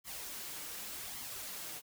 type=noise with flanger; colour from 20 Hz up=white; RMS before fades=-44 dBFS; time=0.04-1.82 s; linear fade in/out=50 ms; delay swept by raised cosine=0.94 to 6.64 ms; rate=0.87 Hz; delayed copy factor=+0.55; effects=none